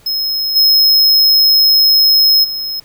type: tone with level steps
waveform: square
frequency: 5150 Hz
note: E8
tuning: 41 cents flat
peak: -15 / -7 / -19 dBFS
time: 0.06-2.8 s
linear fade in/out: 5 ms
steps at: 0.55 / 2.43 s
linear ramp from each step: 20 ms
effects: pink hiss -47 dBFS RMS until 2.84 s